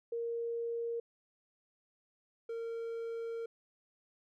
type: tone pair in turn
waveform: sine / triangle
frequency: 466.2 / 459.8 Hz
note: A#4 / A#4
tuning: 0 / -24 cents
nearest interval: unison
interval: 24 cents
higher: first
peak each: -34 / -35 dBFS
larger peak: first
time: 0.12-1 / 2.49-3.46 s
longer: second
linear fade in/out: 5 ms
effects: none